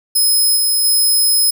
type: tone with level steps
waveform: 5% pulse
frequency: 5120 Hz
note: D#8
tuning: 49 cents sharp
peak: -5 / -7 / -5 dBFS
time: 0.15-1.51 s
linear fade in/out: 10 ms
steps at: 0.56 / 0.84 s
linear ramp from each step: 10 ms
effects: none